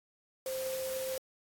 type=tone in noise; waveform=sine; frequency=523.3 Hz; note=C5; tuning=in tune; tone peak=-34 dBFS; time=0.46-1.18 s; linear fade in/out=2 ms; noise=white; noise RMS=-43 dBFS; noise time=0.46-1.18 s; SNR=+6 dB; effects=AAC 64 kbps